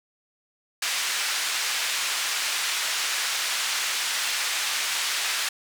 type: band-pass noise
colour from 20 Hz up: pink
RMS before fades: -27 dBFS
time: 0.82-5.49 s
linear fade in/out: 5 ms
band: 1700 to 8400 Hz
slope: 12 dB/octave
effects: none